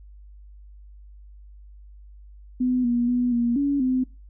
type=tone with pitch steps; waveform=sine; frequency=251.6 / 239.8 / 245.9 / 237.3 / 282.5 / 256.7 Hz; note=B3 / A#3 / B3 / A#3 / C#4 / C4; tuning=+32 / +49 / -7 / +31 / +33 / -33 cents; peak=-19 dBFS; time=2.6-4.04 s; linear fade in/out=10 ms; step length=240 ms; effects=noise-tail reverb RT60 0.3 s tail -23 dB re dry + added 50 Hz sine -43 dBFS peak until 4.29 s